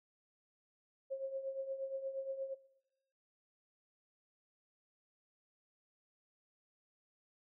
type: tone with tremolo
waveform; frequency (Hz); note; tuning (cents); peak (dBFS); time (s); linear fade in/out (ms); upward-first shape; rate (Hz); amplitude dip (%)
sine; 538; C5; +48; -35; 1.1-2.55; 20; triangle; 8.5; 75
effects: noise-tail reverb RT60 1.0 s tail -22 dB re dry